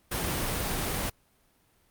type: noise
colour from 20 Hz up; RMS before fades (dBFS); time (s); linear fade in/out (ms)
pink; -30; 0.11-1.1; 10
effects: pink hiss -66 dBFS RMS until 1.9 s + Opus 32 kbps